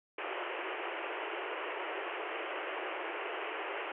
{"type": "band-pass noise", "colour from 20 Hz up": "pink", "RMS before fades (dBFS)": -39, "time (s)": [0.18, 3.92], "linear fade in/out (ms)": 5, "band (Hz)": [330, 3000], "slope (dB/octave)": 96, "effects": []}